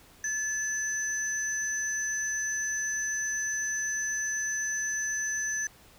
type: tone pair together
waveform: sine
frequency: 1727 / 6073 Hz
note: A6 / F#8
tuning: -33 / +44 cents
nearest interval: octave + minor seventh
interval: 2177 cents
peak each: -30 / -30 dBFS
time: 0.24-5.67 s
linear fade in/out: 2 ms
effects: tanh soft clip ceiling -23 dBFS + pink hiss -56 dBFS RMS until 5.98 s